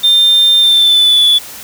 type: tone with pitch glide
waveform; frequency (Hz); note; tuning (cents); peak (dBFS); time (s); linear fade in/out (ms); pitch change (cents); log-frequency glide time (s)
sine; 3600 to 3447; A7 to A7; +39 to -36; -3; 0.03-1.39; 20; -75; 0.61-1.24
effects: tanh soft clip ceiling -4 dBFS + white hiss -30 dBFS RMS until 1.63 s